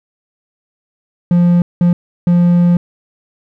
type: tone bursts at uneven times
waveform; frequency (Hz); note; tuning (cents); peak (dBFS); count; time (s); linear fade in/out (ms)
triangle; 174.61; F3; 0; -5; 3; 1.31-1.62 / 1.81-1.93 / 2.27-2.77; 2
effects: none